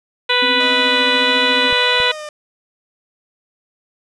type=harmonic tone; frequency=493.9 Hz; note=B4; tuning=in tune; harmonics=1 / 2 / 3 / 4 / 5 / 6 / 7 / 8; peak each=-21 / -21 / -21 / -21 / -21 / -21 / -21 / -21 dBFS; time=0.29-2.12 s; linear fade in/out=10 ms
type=tone with tremolo; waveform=sine; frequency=262.6 Hz; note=C4; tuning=6 cents sharp; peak=-20 dBFS; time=0.42-1.71 s; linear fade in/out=5 ms; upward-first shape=triangle; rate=14 Hz; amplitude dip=80%
type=tone with vibrato; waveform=sawtooth; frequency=615 Hz; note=D#5; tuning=20 cents flat; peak=-24 dBFS; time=0.6-2.29 s; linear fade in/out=2 ms; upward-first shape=sine; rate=1.6 Hz; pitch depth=48 cents each way
type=clicks; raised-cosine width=5 ms; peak=-21 dBFS; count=2; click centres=1.727 / 2.002 s
effects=resampled to 22050 Hz + 7-bit